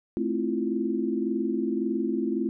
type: chord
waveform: sine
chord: F major seventh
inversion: first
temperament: just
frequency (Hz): 218.3 / 261.9 / 327.4 / 349.2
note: A3 / C4 / E4 / F4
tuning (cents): -13 / +2 / -12 / 0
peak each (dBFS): -30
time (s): 0.17-2.49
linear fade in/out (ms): 0
effects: none